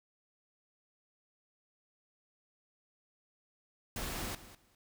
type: noise with echo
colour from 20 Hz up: pink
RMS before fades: -39 dBFS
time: 3.96-4.35 s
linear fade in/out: 2 ms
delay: 200 ms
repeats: 2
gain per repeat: -15 dB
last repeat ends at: 4.75 s
effects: none